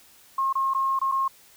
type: tone with dropouts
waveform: sine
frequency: 1075 Hz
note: C6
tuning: 47 cents sharp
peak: -21 dBFS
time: 0.38-1.28 s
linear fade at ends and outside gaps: 5 ms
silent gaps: 0.528-0.553 / 0.737-0.747 / 0.991-1.014 / 1.116-1.12 s
effects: white hiss -54 dBFS RMS until 1.56 s